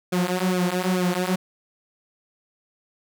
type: tone with flanger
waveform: sawtooth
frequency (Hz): 181.8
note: F#3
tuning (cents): -30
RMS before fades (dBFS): -23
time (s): 0.12-1.36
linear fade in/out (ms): 10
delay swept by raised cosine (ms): 1 to 6.5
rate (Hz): 2.3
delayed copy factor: -0.85
effects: none